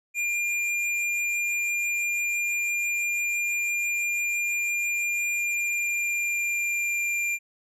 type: tone with pitch glide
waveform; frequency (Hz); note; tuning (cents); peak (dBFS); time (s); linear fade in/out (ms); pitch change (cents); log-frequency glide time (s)
square; 2401 to 2387; D7 to D7; +38 to +28; -25; 0.14-7.39; 50; -10; 5.14-7.13
effects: low-pass 11000 Hz 12 dB/octave